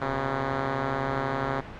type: beating tone pair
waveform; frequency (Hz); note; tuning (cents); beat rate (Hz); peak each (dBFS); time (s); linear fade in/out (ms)
5% pulse; 123.47 / 135.47; B2 / C#3; 0 / -39; 12; -23 / -15; 0.01-1.61; 10
effects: pink hiss -40 dBFS RMS until 1.79 s + low-pass 2000 Hz 12 dB/octave